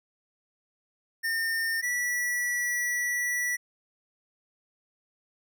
square tone pair in turn, 1817 / 1950.1 Hz, A#6 / B6, -45 / -22 cents, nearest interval minor second, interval 123 cents, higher second, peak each -27 dBFS, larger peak neither, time 1.23-1.82 / 1.82-3.57 s, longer second, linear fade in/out 20 ms, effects none

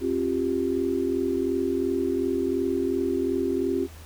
sine chord, C suspended fourth, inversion none, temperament equal with one note detuned, 268.2 / 349.2 / 392 Hz, C4 / F4 / G4, +43 / 0 / 0 cents, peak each -27 dBFS, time 0-3.88 s, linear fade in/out 50 ms, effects added 80 Hz sine -42 dBFS peak until 4.05 s + pink hiss -49 dBFS RMS until 4.05 s

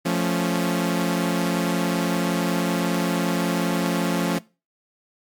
sawtooth chord, F augmented, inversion none, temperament equal, 174.61 / 220 / 277.2 Hz, F3 / A3 / C#4, 0 / 0 / 0 cents, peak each -19 / -23 / -22 dBFS, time 0.05-4.39 s, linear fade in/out 10 ms, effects noise-tail reverb RT60 0.3 s tail -21 dB re dry + MP3 96 kbps

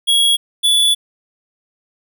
square tone pair in turn, 3322 / 3444 Hz, G#7 / A7, 0 / -38 cents, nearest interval minor second, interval 62 cents, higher second, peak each -11 dBFS, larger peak neither, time 0.07-0.37 / 0.63-0.95 s, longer second, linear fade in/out 20 ms, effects none

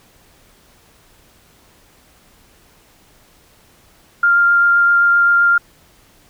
sine tone with vibrato, 1396.9 Hz, F6, in tune, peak -9 dBFS, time 4.23-5.58 s, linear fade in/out 5 ms, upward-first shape triangle, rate 7.7 Hz, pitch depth 10 cents each way, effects pink hiss -51 dBFS RMS until 6.29 s

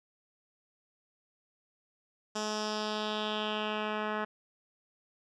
10% pulse tone with low-pass filter sweep, 213.2 Hz, G#3, 46 cents sharp, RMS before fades -34 dBFS, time 2.35-4.25 s, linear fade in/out 10 ms, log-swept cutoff 6400 to 1900 Hz, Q 3.1, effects none

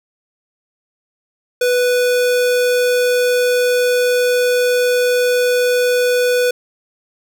square tone, 493.9 Hz, B4, in tune, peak -13 dBFS, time 1.61-6.51 s, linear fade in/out 5 ms, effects none

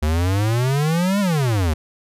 square exponential two-way sweep, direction up then down, 73.7 to 207.7 to 73.7 Hz, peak -17 dBFS, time 0.02-1.74 s, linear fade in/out 10 ms, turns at 1.2 s, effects resampled to 32000 Hz

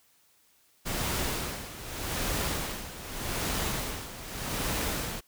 pink noise with tremolo, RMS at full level -30 dBFS, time 0.85-5.21 s, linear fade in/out 20 ms, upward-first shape sine, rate 0.83 Hz, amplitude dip 75%, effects white hiss -65 dBFS RMS until 5.27 s

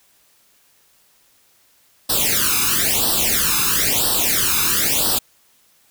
white noise with flanger, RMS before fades -18 dBFS, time 2.09-5.19 s, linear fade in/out 10 ms, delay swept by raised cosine 0.22 to 0.8 ms, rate 1 Hz, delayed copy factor +0.95, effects white hiss -57 dBFS RMS until 5.9 s

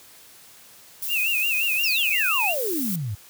violet noise, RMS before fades -29 dBFS, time 1.02-2.96 s, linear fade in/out 5 ms
sine tone with vibrato, 2637 Hz, E7, in tune, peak -21 dBFS, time 1.08-2.55 s, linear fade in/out 50 ms, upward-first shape sine, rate 5.7 Hz, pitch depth 110 cents each way
sine exponential sweep, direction down, 5770 to 93.9 Hz, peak -25 dBFS, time 1.83-3.15 s, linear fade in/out 10 ms
effects white hiss -49 dBFS RMS until 3.29 s + high-pass 60 Hz 12 dB/octave

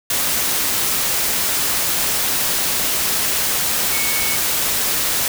sine tone in noise, 2217 Hz, C#7, in tune, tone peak -25 dBFS, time 3.92-4.36 s, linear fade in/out 2 ms, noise white, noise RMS -19 dBFS, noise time 0.1-5.28 s, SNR -9 dB, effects none

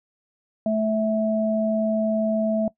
sine tone pair together, 218.4 / 653.7 Hz, A3 / E5, -13 / -15 cents, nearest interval octave + perfect fifth, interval 1898 cents, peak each -22 dBFS, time 0.66-2.68 s, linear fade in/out 2 ms, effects noise-tail reverb RT60 0.1 s tail -20 dB re dry

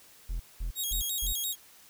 triangle tone bursts, 41.95 Hz, E1, 31 cents sharp, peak -28 dBFS, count 4, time 0.29-1.33 s, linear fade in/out 10 ms, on 110 ms, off 200 ms
5% pulse tone with vibrato, 3520 Hz, A7, in tune, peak -23 dBFS, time 0.75-1.56 s, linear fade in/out 50 ms, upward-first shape square, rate 5.8 Hz, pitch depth 120 cents each way
effects white hiss -56 dBFS RMS until 1.89 s

